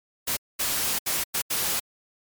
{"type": "noise bursts at uneven times", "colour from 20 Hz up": "white", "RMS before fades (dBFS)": -26, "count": 5, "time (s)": [[0.27, 0.37], [0.59, 0.99], [1.06, 1.24], [1.34, 1.42], [1.5, 1.8]], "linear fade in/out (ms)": 10, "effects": ["MP3 96 kbps"]}